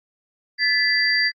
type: tone cluster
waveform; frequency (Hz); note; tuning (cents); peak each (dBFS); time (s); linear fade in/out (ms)
sine; 1734 / 1995 / 4706; A6 / B6 / D8; -26 / +17 / +3; -21; 0.58-1.32; 50
effects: AAC 48 kbps